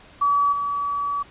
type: tone with level steps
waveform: sine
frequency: 1143 Hz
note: D6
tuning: 47 cents flat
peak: -16 / -22 dBFS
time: 0.21-1.23 s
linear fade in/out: 10 ms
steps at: 0.52 s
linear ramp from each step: 10 ms
effects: pink hiss -48 dBFS RMS until 1.3 s + resampled to 8000 Hz